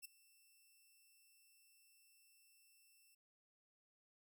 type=tone with ADSR envelope; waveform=5% pulse; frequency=2680 Hz; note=E7; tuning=28 cents sharp; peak=-38 dBFS; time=0.02-3.15 s; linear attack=29 ms; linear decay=10 ms; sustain=-22 dB; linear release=8 ms; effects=none